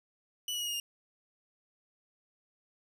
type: tone with pitch steps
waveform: sawtooth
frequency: 2960 / 2926 / 2892 / 2859 / 2826 Hz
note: F#7 / F#7 / F#7 / F7 / F7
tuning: 0 / -20 / -40 / +40 / +20 cents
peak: -30 dBFS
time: 0.48-0.8 s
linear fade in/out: 2 ms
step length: 64 ms
effects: none